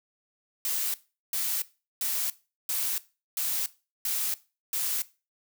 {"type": "noise bursts", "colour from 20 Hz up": "blue", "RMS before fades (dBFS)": -29, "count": 7, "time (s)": [0.65, 5.02], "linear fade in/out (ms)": 2, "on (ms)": 290, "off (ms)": 390, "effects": ["noise-tail reverb RT60 0.3 s tail -18 dB re dry"]}